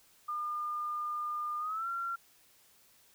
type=tone with pitch glide; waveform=sine; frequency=1208 to 1371.7 Hz; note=D6 to F6; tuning=+48 to -32 cents; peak=-33 dBFS; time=0.28-2.16 s; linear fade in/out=10 ms; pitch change=+220 cents; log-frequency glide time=1.59-1.88 s; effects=white hiss -64 dBFS RMS until 3.14 s